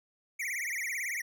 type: tone with vibrato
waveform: square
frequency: 2093 Hz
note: C7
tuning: in tune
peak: -33 dBFS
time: 0.39-1.22 s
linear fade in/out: 10 ms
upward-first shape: triangle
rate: 18 Hz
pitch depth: 240 cents each way
effects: none